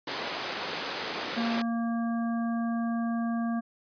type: high-pass noise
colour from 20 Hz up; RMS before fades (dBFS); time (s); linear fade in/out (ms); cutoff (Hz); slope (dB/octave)
pink; -33; 0.07-1.62; 5; 360; 12
type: harmonic tone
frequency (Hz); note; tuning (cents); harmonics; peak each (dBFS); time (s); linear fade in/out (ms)
231.5; A#3; -12; 1 / 3 / 5 / 7; -27 / -37 / -41 / -44; 1.36-3.61; 20
effects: resampled to 11025 Hz